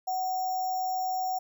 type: tone with sample-and-hold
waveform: sine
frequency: 746 Hz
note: F#5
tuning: 14 cents sharp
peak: -27 dBFS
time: 0.07-1.39 s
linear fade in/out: 10 ms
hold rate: 6300 Hz
effects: none